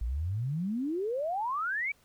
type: exponential sweep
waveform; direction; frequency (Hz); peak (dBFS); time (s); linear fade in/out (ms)
sine; up; 53 to 2349; -29; 0.01-1.92; 5
effects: pink hiss -65 dBFS RMS until 2.04 s